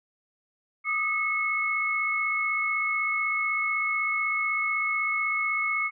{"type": "tone cluster", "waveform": "sine", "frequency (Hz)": [1209, 1265, 2187], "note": ["D6", "D#6", "C#7"], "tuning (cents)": [50, 28, -24], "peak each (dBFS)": [-33, -33, -25], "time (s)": [0.84, 5.91], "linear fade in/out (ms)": 50, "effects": []}